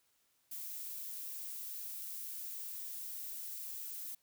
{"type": "noise", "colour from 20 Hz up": "violet", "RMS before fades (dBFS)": -44, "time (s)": [0.51, 4.15], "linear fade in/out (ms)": 5, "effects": ["white hiss -75 dBFS RMS until 4.22 s"]}